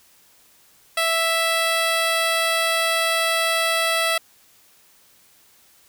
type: tone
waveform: 10% pulse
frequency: 659.3 Hz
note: E5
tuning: in tune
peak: -10 dBFS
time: 0.97-4.18 s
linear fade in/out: 5 ms
effects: white hiss -55 dBFS RMS until 5.88 s